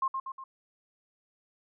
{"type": "tone with echo", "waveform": "sine", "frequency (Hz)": 1065, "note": "C6", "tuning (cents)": 30, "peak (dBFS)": -25, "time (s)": [0.02, 0.08], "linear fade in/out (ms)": 5, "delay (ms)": 120, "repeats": 3, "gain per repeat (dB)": -5, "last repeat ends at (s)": 0.44, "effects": []}